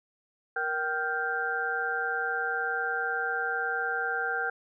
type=tone cluster; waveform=sine; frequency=470.5 / 773 / 1401 / 1571 Hz; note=A#4 / G5 / F6 / G6; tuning=+16 / -24 / +5 / +3 cents; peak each=-36 / -34 / -32 / -31 dBFS; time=0.56-4.5 s; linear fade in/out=5 ms; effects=none